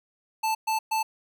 square tone bursts, 880 Hz, A5, in tune, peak -24 dBFS, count 3, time 0.43-1.03 s, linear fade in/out 10 ms, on 120 ms, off 120 ms, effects none

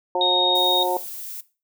harmonic tone, 180 Hz, F#3, 47 cents flat, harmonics 2 / 3 / 4 / 5, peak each -26 / -24 / -27 / -23 dBFS, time 0.15-0.97 s, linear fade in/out 2 ms
sine tone, 3729 Hz, A#7, in tune, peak -17 dBFS, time 0.21-0.83 s, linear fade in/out 2 ms
violet noise, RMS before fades -34 dBFS, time 0.55-1.41 s, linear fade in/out 5 ms
effects noise-tail reverb RT60 0.3 s tail -17 dB re dry

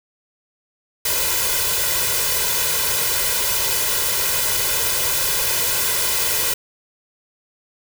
white noise with comb filter, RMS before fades -20 dBFS, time 1.05-6.54 s, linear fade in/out 5 ms, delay 2 ms, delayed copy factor +0.85, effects none

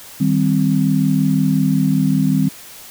sine chord, C minor, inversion first, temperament equal, 155.56 / 196 / 261.6 Hz, Eb3 / G3 / C4, 0 / 0 / 0 cents, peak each -17 dBFS, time 0.2-2.49 s, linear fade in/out 10 ms, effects white hiss -38 dBFS RMS until 2.9 s

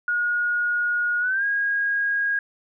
sine tone with pitch glide, 1441 to 1636.3 Hz, F#6 to G#6, -46 to -26 cents, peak -20 dBFS, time 0.08-2.39 s, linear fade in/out 2 ms, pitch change +220 cents, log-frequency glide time 1.2-1.45 s, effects none

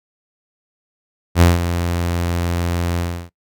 sawtooth tone with ADSR envelope, 86.4 Hz, F2, 18 cents flat, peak -3 dBFS, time 1.35-3.3 s, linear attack 62 ms, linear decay 170 ms, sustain -11 dB, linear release 320 ms, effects noise-tail reverb RT60 0.1 s tail -19 dB re dry

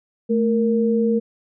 sine tone pair together, 219.7 / 465.5 Hz, A3 / A#4, -2 / -2 cents, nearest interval octave + minor second, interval 1300 cents, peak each -18 / -19 dBFS, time 0.29-1.2 s, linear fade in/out 20 ms, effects none

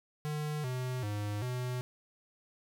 square tone with pitch steps, 150.7 / 127.1 / 103.8 / 125.3 Hz, D3 / C3 / G#2 / B2, +45 / -50 / 0 / +25 cents, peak -34 dBFS, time 0.25-1.81 s, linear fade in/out 0 ms, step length 390 ms, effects none

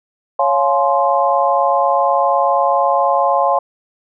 sine chord, Db major seventh, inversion none, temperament equal with one note detuned, 554.4 / 698.5 / 846.6 / 1046.5 Hz, Db5 / F5 / Ab5 / C6, 0 / 0 / +33 / 0 cents, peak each -17 dBFS, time 0.39-3.59 s, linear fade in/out 5 ms, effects none

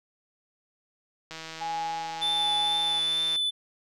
click train, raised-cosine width 0.2 ms, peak -22 dBFS, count 331, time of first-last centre 1.31-3.36 s, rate 161 Hz
sine tone with tremolo, 830.6 Hz, G#5, in tune, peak -28 dBFS, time 1.6-3 s, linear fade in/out 20 ms, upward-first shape sine, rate 1.3 Hz, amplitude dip 50%
triangle tone with vibrato, 3520 Hz, A7, in tune, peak -23 dBFS, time 2.21-3.51 s, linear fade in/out 20 ms, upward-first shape triangle, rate 2.2 Hz, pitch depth 16 cents each way
effects none

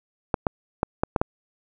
clicks, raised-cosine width 1 ms, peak -6 dBFS, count 6, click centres 0.342 / 0.468 / 0.831 / 1.035 / 1.162 / 1.215 s, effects none

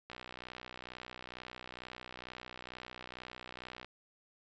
click train, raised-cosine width 0.3 ms, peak -29 dBFS, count 234, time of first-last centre 0.1-3.846 s, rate 62.2 Hz, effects resampled to 16000 Hz

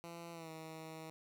10% pulse tone with pitch glide, 169.2 to 159.7 Hz, E3 to D#3, +45 to +45 cents, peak -39 dBFS, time 0.04-1.1 s, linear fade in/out 0 ms, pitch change -100 cents, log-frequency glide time 0.32-0.5 s, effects none

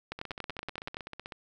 two click trains, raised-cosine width 0.3 ms, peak -24 / -19 dBFS, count 19 / 10, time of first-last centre 0.19-1.322 / 0.12-0.969 s, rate 15.9 / 10.6 Hz, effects none

